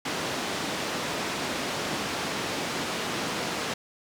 pink band-pass noise, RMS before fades -31 dBFS, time 0.05-3.74 s, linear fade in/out 5 ms, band 200 to 6000 Hz, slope 12 dB/octave, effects none

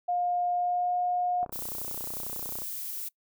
sine tone with pitch glide, 710 to 716.6 Hz, F5 to F5, +28 to +44 cents, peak -25 dBFS, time 0.08-1.45 s, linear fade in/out 10 ms, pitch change +16 cents, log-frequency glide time 0.53-0.95 s
click train, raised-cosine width 1 ms, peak -28 dBFS, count 38, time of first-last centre 1.43-2.62 s, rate 31.1 Hz
violet noise, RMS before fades -36 dBFS, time 1.52-3.09 s, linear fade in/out 10 ms
effects noise-tail reverb RT60 0.1 s tail -24 dB re dry

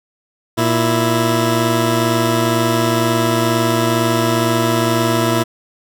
15% pulse tone pair together, 117.4 / 330.1 Hz, A#2 / E4, +13 / +2 cents, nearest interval octave + tritone, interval 1789 cents, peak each -10 dBFS, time 0.57-5.44 s, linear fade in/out 20 ms, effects none

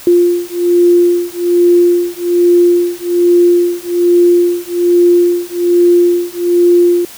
sine beating tone pair, 349.2 / 350.4 Hz, F4 / F4, 0 / +6 cents, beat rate 1.2 Hz, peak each -10 dBFS, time 0.07-7.05 s, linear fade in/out 2 ms, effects white hiss -33 dBFS RMS until 7.17 s

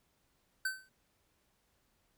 square tone with exponential decay, 1536 Hz, G6, 36 cents flat, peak -30 dBFS, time 0.65-0.89 s, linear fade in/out 5 ms, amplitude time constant 52 ms, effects pink hiss -75 dBFS RMS until 2.17 s

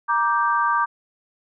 sine chord, G minor, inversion first, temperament just, 940.8 / 1176 / 1568 Hz, Bb5 / D6 / G6, +16 / +2 / 0 cents, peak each -22 / -20 / -24 dBFS, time 0.08-0.86 s, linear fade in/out 20 ms, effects none

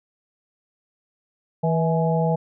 harmonic tone with a mistuned harmonic, 162.5 Hz, E3, 24 cents flat, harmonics 1 / 3 / 4 / 5, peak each -20 / -25 / -26 / -27 dBFS, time 1.63-2.36 s, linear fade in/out 10 ms, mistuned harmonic 5, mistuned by +50 cents, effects none

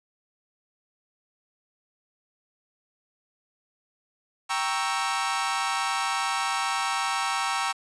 sawtooth chord, G diminished seventh, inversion none, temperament equal, 784 / 932.3 / 1108.7 / 1318.5 Hz, G5 / Bb5 / Db6 / Fb6, 0 / 0 / 0 / 0 cents, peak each -27 dBFS, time 4.49-7.73 s, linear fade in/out 20 ms, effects resampled to 22050 Hz + 8-bit

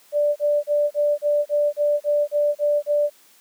sine tone bursts, 587.3 Hz, D5, in tune, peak -16 dBFS, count 11, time 0.12-3.1 s, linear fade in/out 50 ms, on 240 ms, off 34 ms, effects white hiss -54 dBFS RMS until 3.4 s + high-pass 200 Hz 12 dB/octave

